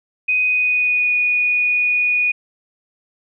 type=tone with pitch glide; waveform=sine; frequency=2500 to 2464 Hz; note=D#7 to D#7; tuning=+8 to -17 cents; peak=-14 dBFS; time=0.28-2.32 s; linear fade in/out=10 ms; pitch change=-25 cents; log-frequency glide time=0.44-1.13 s; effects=none